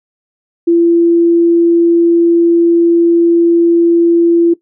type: tone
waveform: sine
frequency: 339.1 Hz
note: E4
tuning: 49 cents sharp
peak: -5 dBFS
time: 0.67-4.54 s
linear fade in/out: 10 ms
effects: noise-tail reverb RT60 0.1 s tail -17 dB re dry